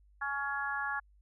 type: harmonic tone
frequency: 280 Hz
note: C#4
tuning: 18 cents sharp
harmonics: 3 / 4 / 5 / 6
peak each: -39 / -39 / -38 / -36 dBFS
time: 0.21-1 s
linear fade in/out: 10 ms
effects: added 50 Hz sine -60 dBFS peak until 1.21 s